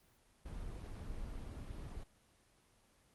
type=noise; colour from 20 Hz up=brown; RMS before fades=-45 dBFS; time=0.45-2.04 s; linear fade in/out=10 ms; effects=pink hiss -70 dBFS RMS until 3.14 s + Opus 24 kbps